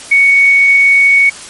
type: tone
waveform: sine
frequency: 2228 Hz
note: C#7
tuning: 8 cents sharp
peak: -4 dBFS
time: 0.11-1.3 s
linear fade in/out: 10 ms
effects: white hiss -30 dBFS RMS until 1.49 s + MP3 48 kbps